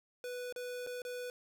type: tone with dropouts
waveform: square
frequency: 493.9 Hz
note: B4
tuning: in tune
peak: -40 dBFS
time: 0.24-1.3 s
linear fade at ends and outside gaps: 1 ms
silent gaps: 0.525-0.561 / 0.865-0.871 / 1.019-1.05 s
effects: none